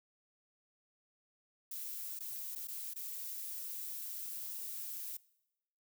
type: noise with dropouts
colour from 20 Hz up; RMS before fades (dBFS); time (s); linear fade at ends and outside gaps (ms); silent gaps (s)
violet; -43; 1.71-5.17; 5; 2.191-2.204 / 2.552-2.558 / 2.673-2.683 / 2.937-2.959
effects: noise-tail reverb RT60 0.9 s tail -22 dB re dry